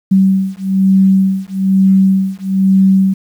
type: beating tone pair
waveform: sine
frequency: 191.2 / 192.3 Hz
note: G3 / G3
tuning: -43 / -33 cents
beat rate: 1.1 Hz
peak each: -11 dBFS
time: 0.11-3.14 s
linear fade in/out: 10 ms
effects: 7-bit